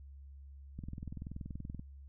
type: click train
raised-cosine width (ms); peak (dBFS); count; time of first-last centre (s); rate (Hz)
5; -30; 22; 0.79-1.795; 20.9
effects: added 69 Hz sine -49 dBFS peak until 2.08 s